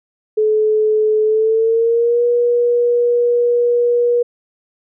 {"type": "tone with pitch glide", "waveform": "sine", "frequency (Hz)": [430.5, 480.4], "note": ["A4", "B4"], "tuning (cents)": [-38, -48], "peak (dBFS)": -11, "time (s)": [0.37, 4.23], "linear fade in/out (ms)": 10, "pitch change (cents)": 190, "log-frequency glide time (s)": [1.24, 2.24], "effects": []}